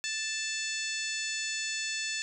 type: harmonic tone with a mistuned harmonic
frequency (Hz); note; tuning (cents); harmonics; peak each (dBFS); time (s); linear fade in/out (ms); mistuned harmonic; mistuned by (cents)
880; A5; 0; 2 / 3 / 4 / 5 / 6 / 7 / 8 / 9; -38 / -37 / -40 / -40 / -42 / -44 / -39 / -45; 0.04-2.22; 0; 8; -16
effects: none